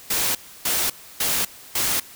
white noise bursts, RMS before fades -22 dBFS, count 4, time 0.1-2 s, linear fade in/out 5 ms, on 250 ms, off 300 ms, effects white hiss -44 dBFS RMS until 2.15 s

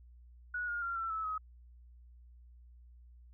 sine tone with pitch steps, 1462 / 1421.2 / 1381.5 / 1343 / 1305.5 / 1269.1 Hz, F#6 / F6 / F6 / E6 / E6 / D#6, -21 / +30 / -19 / +32 / -17 / +34 cents, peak -34 dBFS, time 0.54-1.38 s, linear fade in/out 5 ms, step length 140 ms, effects added 60 Hz sine -54 dBFS peak until 3.33 s

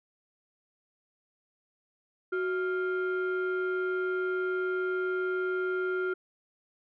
sine tone pair together, 370 / 1396.9 Hz, F#4 / F6, 0 / 0 cents, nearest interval octave + major seventh, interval 2300 cents, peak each -27 / -31 dBFS, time 2.32-6.14 s, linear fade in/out 10 ms, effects tanh soft clip ceiling -24 dBFS

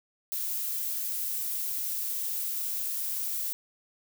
violet noise, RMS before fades -32 dBFS, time 0.32-3.53 s, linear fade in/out 0 ms, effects none

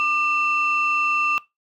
sine tone pair together, 1196 / 2685 Hz, D6 / E7, +31 / +31 cents, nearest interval octave + major second, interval 1400 cents, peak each -20 dBFS, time 0-1.38 s, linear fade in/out 0 ms, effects noise-tail reverb RT60 0.2 s tail -21 dB re dry + tanh soft clip ceiling -12 dBFS

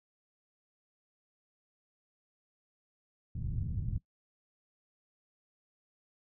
white low-pass noise, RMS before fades -35 dBFS, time 3.35-3.98 s, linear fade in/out 5 ms, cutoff 140 Hz, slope 24 dB/octave, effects noise-tail reverb RT60 0.1 s tail -20 dB re dry

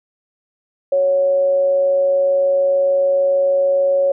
sine tone with amplitude modulation, 554.4 Hz, C#5, in tune, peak -11 dBFS, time 0.92-4.12 s, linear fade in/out 5 ms, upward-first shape sine, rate 182 Hz, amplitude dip 25%, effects none

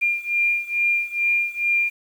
sine beating tone pair, 2398 / 2400.3 Hz, D7 / D7, +36 / +37 cents, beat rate 2.3 Hz, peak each -21 / -23 dBFS, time 0.01-1.9 s, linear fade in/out 20 ms, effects 8-bit

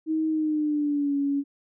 sine tone with pitch glide, 315.9 to 281.4 Hz, D#4 to C#4, +26 to +26 cents, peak -22 dBFS, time 0.06-1.44 s, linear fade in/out 50 ms, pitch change -200 cents, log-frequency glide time 0.28-1.16 s, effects none

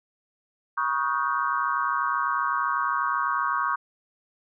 sine tone cluster, 961 / 1109 / 1241 / 1446 / 1554 Hz, B5 / C#6 / D#6 / F#6 / G6, -48 / 0 / -5 / -40 / -16 cents, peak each -31 / -26 / -29 / -34 / -31 dBFS, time 0.77-3.76 s, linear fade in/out 10 ms, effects none

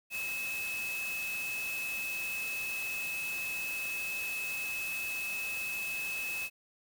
sine tone in noise, 2589 Hz, E7, 32 cents flat, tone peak -34 dBFS, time 0.1-6.5 s, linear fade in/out 50 ms, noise white, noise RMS -43 dBFS, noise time 0.1-6.5 s, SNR +6 dB, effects none

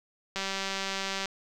click train, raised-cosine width 0.2 ms, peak -15 dBFS, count 175, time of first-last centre 0.36-1.257 s, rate 194 Hz, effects none

